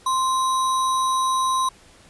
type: tone with sample-and-hold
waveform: sine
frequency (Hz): 1046.5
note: C6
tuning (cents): 0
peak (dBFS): -18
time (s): 0.06-1.69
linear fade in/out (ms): 5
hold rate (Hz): 4900
effects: pink hiss -51 dBFS RMS until 2.09 s + resampled to 24000 Hz